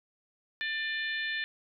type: harmonic tone with a mistuned harmonic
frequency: 593 Hz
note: D5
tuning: 17 cents sharp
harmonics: 3 / 4 / 5 / 6 / 7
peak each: -32 / -40 / -43 / -39 / -46 dBFS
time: 0.61-1.44 s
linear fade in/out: 0 ms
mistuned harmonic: 4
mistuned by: +21 cents
effects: none